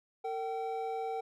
triangle tone pair together, 454.6 / 769 Hz, A#4 / G5, -43 / -33 cents, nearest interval major sixth, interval 910 cents, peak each -35 / -34 dBFS, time 0.24-1.21 s, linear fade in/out 10 ms, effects none

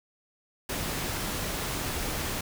pink noise, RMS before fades -32 dBFS, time 0.69-2.41 s, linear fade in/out 5 ms, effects none

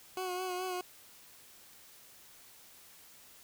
20% pulse tone with vibrato, 366.5 Hz, F#4, 16 cents flat, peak -30 dBFS, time 0.17-0.81 s, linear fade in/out 2 ms, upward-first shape sine, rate 4.7 Hz, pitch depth 32 cents each way, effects white hiss -57 dBFS RMS until 3.43 s

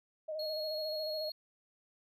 sine tone with vibrato, 620 Hz, D#5, 6 cents flat, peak -36 dBFS, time 0.28-1.3 s, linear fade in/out 10 ms, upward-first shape square, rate 14 Hz, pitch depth 32 cents each way
triangle tone, 4300 Hz, C8, 47 cents sharp, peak -38 dBFS, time 0.39-1.32 s, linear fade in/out 5 ms
effects none

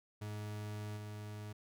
40% pulse tone with level steps, 105.2 Hz, G#2, 23 cents sharp, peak -40 / -43 dBFS, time 0.21-1.53 s, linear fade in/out 10 ms, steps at 0.96 s, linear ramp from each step 20 ms, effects none

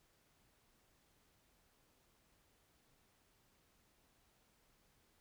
silence, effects pink hiss -74 dBFS RMS until 5.2 s

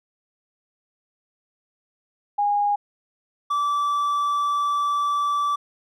sine / triangle tone pair in turn, 820 / 1159.7 Hz, G#5 / D6, -22 / -22 cents, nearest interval tritone, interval 600 cents, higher second, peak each -18 / -18 dBFS, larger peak neither, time 2.38-2.76 / 3.5-5.56 s, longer second, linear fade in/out 10 ms, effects none

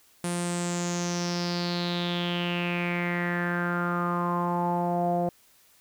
sawtooth tone with low-pass filter sweep, 174.61 Hz, F3, in tune, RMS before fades -28 dBFS, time 0.24-5.29 s, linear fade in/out 2 ms, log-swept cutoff 9700 to 630 Hz, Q 6.2, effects white hiss -60 dBFS RMS until 5.8 s

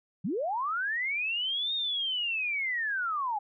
sine linear two-way sweep, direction up then down, 145.1 to 3729 to 798 Hz, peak -28 dBFS, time 0.24-3.39 s, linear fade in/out 10 ms, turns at 1.74 s, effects none

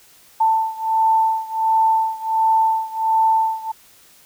sine beating tone pair, 888 / 889.4 Hz, A5 / A5, +16 / +18 cents, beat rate 1.4 Hz, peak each -17 / -19 dBFS, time 0.4-3.72 s, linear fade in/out 10 ms, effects white hiss -50 dBFS RMS until 4.25 s

